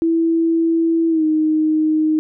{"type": "tone with pitch glide", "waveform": "sine", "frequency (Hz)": [329.6, 311.1], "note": ["E4", "D#4"], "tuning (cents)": [0, 0], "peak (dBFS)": -13, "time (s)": [0.02, 2.19], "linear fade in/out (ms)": 0, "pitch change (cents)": -100, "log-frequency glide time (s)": [1.09, 1.24], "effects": []}